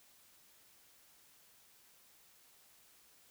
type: silence
effects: white hiss -65 dBFS RMS until 3.3 s